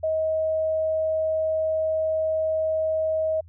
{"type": "tone", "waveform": "sine", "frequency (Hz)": 633, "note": "D#5", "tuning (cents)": 30, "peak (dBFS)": -21, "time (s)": [0.03, 3.41], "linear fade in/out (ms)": 10, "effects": ["added 84 Hz sine -45 dBFS peak until 3.48 s"]}